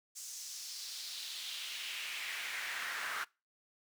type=noise with high-pass filter sweep; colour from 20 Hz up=brown; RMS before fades=-42 dBFS; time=0.15-3.25 s; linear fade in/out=20 ms; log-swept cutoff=6800 to 1400 Hz; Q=2.4; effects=noise-tail reverb RT60 0.3 s tail -25 dB re dry